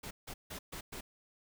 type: noise bursts at uneven times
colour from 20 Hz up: pink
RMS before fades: -44 dBFS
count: 5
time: 0.03-0.11 / 0.27-0.34 / 0.5-0.59 / 0.72-0.81 / 0.92-1.01 s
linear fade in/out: 10 ms
effects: none